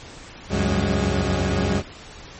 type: tone cluster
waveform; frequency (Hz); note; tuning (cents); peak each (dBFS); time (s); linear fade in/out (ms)
20% pulse; 69 / 86.4 / 94.9 / 182.5 / 206.2; C#2 / F2 / F#2 / F#3 / G#3; -7 / -18 / +44 / -24 / -12; -20 / -26 / -19 / -22 / -21; 0.49-1.83; 50
effects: pink hiss -41 dBFS RMS until 2.39 s + MP3 32 kbps